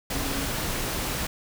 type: tone in noise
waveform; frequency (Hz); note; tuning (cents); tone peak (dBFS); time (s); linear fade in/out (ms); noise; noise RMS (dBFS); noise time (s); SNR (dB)
sine; 274.9; C#4; -14; -34; 0.15-0.46; 5; pink; -29; 0.1-1.27; -8
effects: none